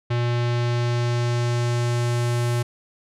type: tone with low-pass filter sweep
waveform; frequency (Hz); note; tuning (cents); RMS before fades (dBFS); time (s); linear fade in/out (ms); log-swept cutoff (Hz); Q
square; 120; B2; -49; -22; 0.1-2.63; 10; 3600 to 11000; 1.1
effects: none